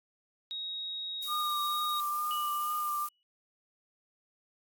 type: tone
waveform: sine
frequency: 3779 Hz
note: A#7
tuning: 23 cents sharp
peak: -35 dBFS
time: 0.51-2 s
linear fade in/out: 0 ms
type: noise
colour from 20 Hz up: violet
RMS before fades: -41 dBFS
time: 1.22-3.09 s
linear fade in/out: 5 ms
type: tone with vibrato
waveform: sine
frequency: 1200 Hz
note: D6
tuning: 37 cents sharp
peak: -30 dBFS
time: 1.27-3.09 s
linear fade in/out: 50 ms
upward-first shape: triangle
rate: 2.2 Hz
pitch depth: 26 cents each way
type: tone with exponential decay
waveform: sine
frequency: 2935 Hz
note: F#7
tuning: 15 cents flat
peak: -36 dBFS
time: 2.31-3.23 s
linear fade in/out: 0 ms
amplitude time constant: 200 ms
effects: AAC 64 kbps